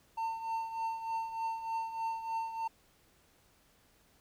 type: tone with tremolo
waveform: triangle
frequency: 903 Hz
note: A5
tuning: 45 cents sharp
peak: -29 dBFS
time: 0.17-2.68 s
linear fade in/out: 10 ms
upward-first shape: triangle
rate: 3.3 Hz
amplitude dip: 70%
effects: pink hiss -67 dBFS RMS until 4.2 s